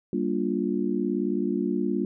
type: chord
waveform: sine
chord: G minor seventh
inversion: none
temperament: just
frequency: 196 / 235.2 / 294 / 352.8 Hz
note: G3 / Bb3 / D4 / F4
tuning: 0 / +16 / +2 / +18 cents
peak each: -29 dBFS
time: 0.13-2.05 s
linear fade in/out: 2 ms
effects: none